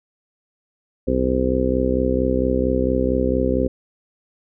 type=harmonic tone; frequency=64.4 Hz; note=C2; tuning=27 cents flat; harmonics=1 / 2 / 3 / 4 / 5 / 6 / 7 / 8; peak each=-24 / -30 / -27 / -22 / -30 / -24 / -27 / -23 dBFS; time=1.07-3.68 s; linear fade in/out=10 ms; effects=none